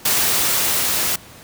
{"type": "noise with level ramp", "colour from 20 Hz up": "white", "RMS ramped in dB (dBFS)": [-17, -20], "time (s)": [0.05, 1.16], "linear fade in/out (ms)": 5, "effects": ["pink hiss -42 dBFS RMS until 1.43 s", "high-pass 60 Hz 12 dB/octave"]}